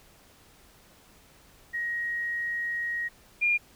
sine tone pair in turn, 1887 / 2412 Hz, A#6 / D7, +21 / +46 cents, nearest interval major third, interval 425 cents, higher second, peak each -28 / -21 dBFS, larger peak second, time 1.73-3.09 / 3.41-3.58 s, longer first, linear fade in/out 20 ms, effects pink hiss -57 dBFS RMS until 3.75 s

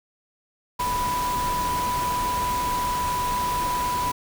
sine tone in noise, 987.8 Hz, B5, in tune, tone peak -23 dBFS, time 0.79-4.12 s, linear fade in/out 10 ms, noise pink, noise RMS -31 dBFS, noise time 0.79-4.12 s, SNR +5 dB, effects none

